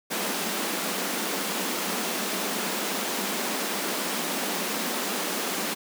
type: high-pass noise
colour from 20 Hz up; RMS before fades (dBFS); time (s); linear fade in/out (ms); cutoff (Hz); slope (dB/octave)
pink; -29; 0.1-5.75; 20; 180; 96
effects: none